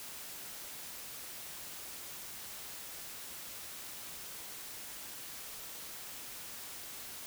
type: silence
effects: white hiss -46 dBFS RMS until 7.26 s